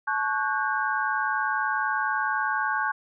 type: tone cluster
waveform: sine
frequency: 866 / 1110 / 1475 / 1595 Hz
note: A5 / C#6 / F#6 / G6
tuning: -28 / +2 / -6 / +30 cents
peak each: -29 dBFS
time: 0.07-2.92 s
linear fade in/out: 10 ms
effects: none